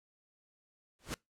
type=noise with exponential growth; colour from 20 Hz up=pink; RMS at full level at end=-34 dBFS; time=0.99-1.14 s; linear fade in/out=0 ms; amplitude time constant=32 ms; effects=noise-tail reverb RT60 0.2 s tail -25 dB re dry + low-pass 10000 Hz 12 dB/octave